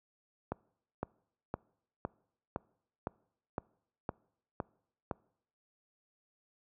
click train, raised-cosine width 1 ms, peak -20 dBFS, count 10, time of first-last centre 0.52-5.112 s, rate 1.96 Hz, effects noise-tail reverb RT60 0.7 s tail -25 dB re dry + high-pass 60 Hz 12 dB/octave

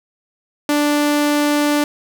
sawtooth tone, 293.7 Hz, D4, in tune, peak -10 dBFS, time 0.69-1.84 s, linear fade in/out 2 ms, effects none

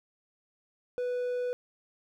triangle tone, 493.9 Hz, B4, in tune, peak -27 dBFS, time 0.98-1.53 s, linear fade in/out 0 ms, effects none

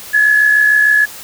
sine tone with amplitude modulation, 1700 Hz, G#6, 40 cents sharp, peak -5 dBFS, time 0.13-1.06 s, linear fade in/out 20 ms, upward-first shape sine, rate 66.6 Hz, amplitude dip 50%, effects white hiss -32 dBFS RMS until 1.23 s

